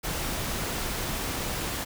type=noise; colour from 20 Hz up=pink; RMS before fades=-31 dBFS; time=0.03-1.85 s; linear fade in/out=20 ms; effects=none